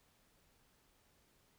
silence, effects pink hiss -72 dBFS RMS until 1.58 s

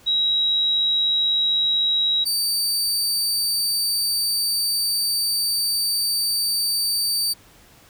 sine / sawtooth tone pair in turn, 3849 / 4617 Hz, B7 / D8, -45 / -30 cents, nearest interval minor third, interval 315 cents, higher second, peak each -17 dBFS, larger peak neither, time 0.06-2.25 / 2.25-7.34 s, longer second, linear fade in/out 20 ms, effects pink hiss -51 dBFS RMS until 7.89 s

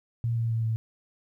sine tone with pitch steps, 116.54 / 115 / 113.48 / 111.99 Hz, A#2 / A#2 / A#2 / A2, 0 / -23 / -46 / +31 cents, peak -24 dBFS, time 0.24-0.76 s, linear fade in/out 0 ms, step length 130 ms, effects 11-bit

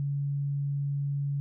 sine tone, 141.4 Hz, C#3, 35 cents sharp, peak -27 dBFS, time 0-1.4 s, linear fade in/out 0 ms, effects none

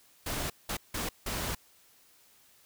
pink noise bursts at uneven times, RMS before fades -34 dBFS, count 4, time 0.26-0.5 / 0.69-0.77 / 0.94-1.09 / 1.26-1.55 s, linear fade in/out 5 ms, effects white hiss -62 dBFS RMS until 2.65 s

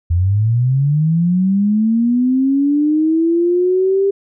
sine linear sweep, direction up, 82.3 to 398.4 Hz, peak -11 dBFS, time 0.1-4.11 s, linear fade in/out 10 ms, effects none

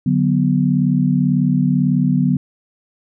sine chord, B minor, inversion first, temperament equal, 146.83 / 185 / 246.9 Hz, D3 / F#3 / B3, 0 / 0 / 0 cents, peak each -17 dBFS, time 0.06-2.37 s, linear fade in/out 5 ms, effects none

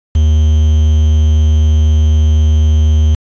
triangle tone with quantisation, 77 Hz, D#2, 17 cents flat, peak -4 dBFS, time 0.15-3.15 s, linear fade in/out 5 ms, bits 5, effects resampled to 16000 Hz

